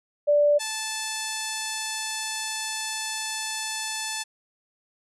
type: tone pair in turn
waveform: sine / 5% pulse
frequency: 586 / 875.7 Hz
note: D5 / A5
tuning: -4 / -8 cents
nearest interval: perfect fifth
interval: 696 cents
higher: second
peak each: -16 dBFS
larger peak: neither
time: 0.27-0.59 / 0.59-4.24 s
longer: second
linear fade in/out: 20 ms
effects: resampled to 24000 Hz